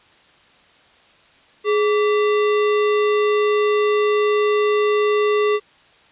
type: tone with sample-and-hold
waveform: sine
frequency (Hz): 419.4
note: G#4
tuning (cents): +17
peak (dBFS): -14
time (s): 1.64-5.6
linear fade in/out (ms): 50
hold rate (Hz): 1575
effects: white hiss -52 dBFS RMS until 6.11 s + resampled to 8000 Hz